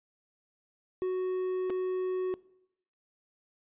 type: tone with dropouts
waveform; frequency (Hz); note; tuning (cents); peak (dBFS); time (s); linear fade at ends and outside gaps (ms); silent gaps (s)
triangle; 370; F#4; 0; -26; 1.02-2.34; 0; 1.698-1.703
effects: noise-tail reverb RT60 0.8 s tail -21 dB re dry + resampled to 8000 Hz